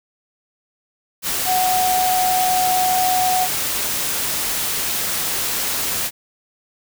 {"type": "tone in noise", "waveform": "sine", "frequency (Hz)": 738, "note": "F#5", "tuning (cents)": -5, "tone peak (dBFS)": -16, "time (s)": [1.45, 3.48], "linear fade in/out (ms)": 50, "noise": "white", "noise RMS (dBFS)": -22, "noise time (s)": [1.22, 6.11], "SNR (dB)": 3, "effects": []}